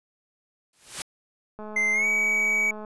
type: noise with exponential growth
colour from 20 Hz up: white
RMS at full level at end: -28 dBFS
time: 0.73-1.02 s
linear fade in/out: 2 ms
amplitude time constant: 63 ms
type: click train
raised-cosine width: 1 ms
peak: -26 dBFS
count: 269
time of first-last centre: 1.59-2.848 s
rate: 213 Hz
type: tone with pitch glide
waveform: triangle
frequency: 2081 to 2269 Hz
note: C7 to C#7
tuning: -10 to +40 cents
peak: -19 dBFS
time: 1.76-2.71 s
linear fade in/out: 5 ms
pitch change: +150 cents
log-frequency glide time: 1.93-2.07 s
effects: resampled to 24000 Hz